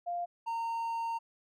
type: tone pair in turn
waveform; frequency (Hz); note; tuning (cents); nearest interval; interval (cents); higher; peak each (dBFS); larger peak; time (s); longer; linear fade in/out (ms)
sine / triangle; 698.5 / 919; F5 / A#5; 0 / -25; perfect fourth; 475; second; -32 / -30; second; 0.06-0.26 / 0.46-1.19; second; 20
effects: none